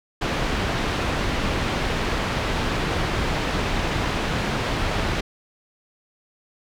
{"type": "low-pass noise", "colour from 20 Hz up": "pink", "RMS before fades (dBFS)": -24, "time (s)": [0.21, 5.21], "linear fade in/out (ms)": 10, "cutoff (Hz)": 3500, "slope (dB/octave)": 12, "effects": []}